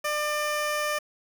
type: tone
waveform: 15% pulse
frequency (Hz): 598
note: D5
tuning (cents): +31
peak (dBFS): -19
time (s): 0.04-0.99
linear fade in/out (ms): 10
effects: 8-bit